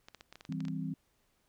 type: clicks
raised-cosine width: 0.2 ms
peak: -31 dBFS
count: 11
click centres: 0.085 / 0.147 / 0.209 / 0.326 / 0.356 / 0.409 / 0.451 / 0.524 / 0.605 / 0.652 / 0.683 s
type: chord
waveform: sine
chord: C major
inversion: first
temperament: just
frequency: 163.52 / 196.22 / 261.6 Hz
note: E3 / G3 / C4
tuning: -14 / +2 / 0 cents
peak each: -37 / -40 / -39 dBFS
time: 0.49-0.94 s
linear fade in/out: 5 ms
effects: pink hiss -74 dBFS RMS until 1.48 s